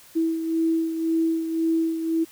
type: beating tone pair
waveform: sine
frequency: 326 / 327.9 Hz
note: E4 / E4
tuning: -19 / -9 cents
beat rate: 1.9 Hz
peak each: -21 / -29 dBFS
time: 0.15-2.25 s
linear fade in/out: 20 ms
effects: white hiss -50 dBFS RMS until 2.31 s